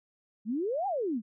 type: exponential two-way sweep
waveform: sine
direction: up then down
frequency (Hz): 200 to 830.6 to 200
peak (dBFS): -28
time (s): 0.45-1.22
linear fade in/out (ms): 50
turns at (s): 0.87
effects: none